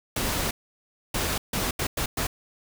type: noise bursts at uneven times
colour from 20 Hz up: pink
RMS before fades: -27 dBFS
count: 6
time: 0.16-0.51 / 1.14-1.38 / 1.53-1.71 / 1.79-1.87 / 1.97-2.06 / 2.17-2.27 s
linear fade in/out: 5 ms
effects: none